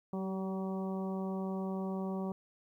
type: harmonic tone with a mistuned harmonic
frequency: 190 Hz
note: F#3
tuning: 46 cents sharp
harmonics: 1 / 2 / 3 / 4 / 5 / 6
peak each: -35 / -41 / -45 / -47 / -49 / -51 dBFS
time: 0.13-2.32 s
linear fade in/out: 2 ms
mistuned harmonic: 2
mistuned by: +17 cents
effects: 12-bit